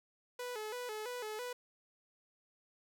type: tone with vibrato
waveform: sawtooth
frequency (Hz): 459.9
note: A#4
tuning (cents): -23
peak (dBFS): -36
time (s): 0.39-1.53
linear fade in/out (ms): 5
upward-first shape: square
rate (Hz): 3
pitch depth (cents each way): 120
effects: none